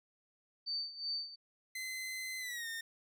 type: tone with tremolo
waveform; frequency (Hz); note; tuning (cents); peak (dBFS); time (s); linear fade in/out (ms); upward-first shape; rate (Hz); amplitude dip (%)
sine; 4577; D8; -45; -34; 0.66-1.36; 20; sine; 2.7; 80
type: tone with pitch glide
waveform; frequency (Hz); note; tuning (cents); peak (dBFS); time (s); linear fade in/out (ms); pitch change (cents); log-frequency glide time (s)
sawtooth; 2051 to 1827.2; C7 to A#6; -35 to -35; -36; 1.75-2.81; 5; -200; 2.39-2.67
effects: none